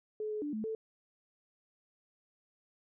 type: tone with pitch steps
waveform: sine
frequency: 428.6 / 425.4 / 294.1 / 216.6 / 441.7 Hz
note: A4 / G#4 / D4 / A3 / A4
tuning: -45 / +42 / +3 / -27 / +7 cents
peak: -34 dBFS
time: 0.2-0.75 s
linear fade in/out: 2 ms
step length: 110 ms
effects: none